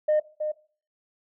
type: tone with echo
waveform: sine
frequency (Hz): 610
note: D#5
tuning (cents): -34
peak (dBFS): -17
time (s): 0.08-0.2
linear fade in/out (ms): 10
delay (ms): 320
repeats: 1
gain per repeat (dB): -8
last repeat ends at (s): 0.52
effects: noise-tail reverb RT60 0.4 s tail -18 dB re dry + tanh soft clip ceiling -16 dBFS